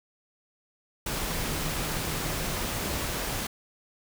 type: tone in noise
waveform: sine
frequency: 155.56 Hz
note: D#3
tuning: in tune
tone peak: -38 dBFS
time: 1.3-2.54 s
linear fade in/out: 5 ms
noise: pink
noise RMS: -31 dBFS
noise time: 1.06-3.47 s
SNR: -10 dB
effects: none

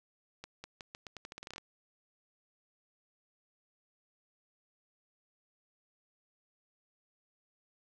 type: accelerating click train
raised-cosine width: 0.2 ms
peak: -27 dBFS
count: 15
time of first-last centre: 0.44-1.581 s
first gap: 200 ms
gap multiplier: 0.84
effects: none

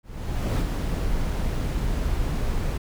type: noise with ADSR envelope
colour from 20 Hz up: brown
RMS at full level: -21 dBFS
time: 0.03-2.78 s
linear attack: 570 ms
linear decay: 37 ms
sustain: -4 dB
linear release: 11 ms
effects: none

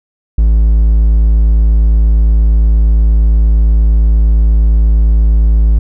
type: tone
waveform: triangle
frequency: 54.3 Hz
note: A1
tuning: 22 cents flat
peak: -3 dBFS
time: 0.38-5.79 s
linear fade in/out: 5 ms
effects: none

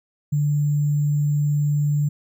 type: tone with sample-and-hold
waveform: sine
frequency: 146.83 Hz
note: D3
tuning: in tune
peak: -17 dBFS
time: 0.32-2.09 s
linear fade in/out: 10 ms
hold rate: 7350 Hz
effects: none

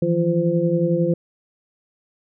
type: tone cluster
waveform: sine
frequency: 162.3 / 173.3 / 343.7 / 514 Hz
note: E3 / F3 / F4 / C5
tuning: -27 / -13 / -28 / -31 cents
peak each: -22 dBFS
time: 0.02-1.14 s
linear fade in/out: 5 ms
effects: none

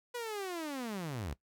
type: linear sweep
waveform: sawtooth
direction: down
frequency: 492.7 to 59.6 Hz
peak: -33 dBFS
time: 0.14-1.34 s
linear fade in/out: 10 ms
effects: noise-tail reverb RT60 0.1 s tail -18 dB re dry

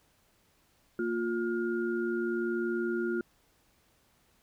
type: tone cluster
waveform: sine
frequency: 231.3 / 352.2 / 1419 Hz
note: A#3 / F4 / F6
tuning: -13 / +15 / +27 cents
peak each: -34 / -30 / -38 dBFS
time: 0.99-3.21 s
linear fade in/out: 2 ms
effects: pink hiss -68 dBFS RMS until 4.42 s

